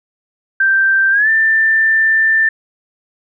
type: tone with pitch glide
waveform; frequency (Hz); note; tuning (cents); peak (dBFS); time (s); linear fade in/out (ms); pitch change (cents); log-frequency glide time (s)
sine; 1568 to 1780.5; G6 to A6; 0 to +20; -9; 0.6-2.49; 5; +220; 1.11-1.29
effects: none